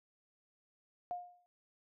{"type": "tone with exponential decay", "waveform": "sine", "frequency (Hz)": 711, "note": "F5", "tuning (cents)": 31, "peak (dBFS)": -34, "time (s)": [1.11, 1.46], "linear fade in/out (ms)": 0, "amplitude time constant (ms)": 75, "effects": []}